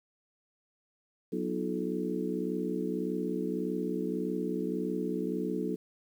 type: harmonic tone with a mistuned harmonic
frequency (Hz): 61.74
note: B1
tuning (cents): 0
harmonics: 3 / 4 / 5 / 6 / 7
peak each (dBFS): -36 / -36 / -36 / -38 / -36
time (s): 1.32-5.76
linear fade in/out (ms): 10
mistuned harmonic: 6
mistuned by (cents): -80
effects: 10-bit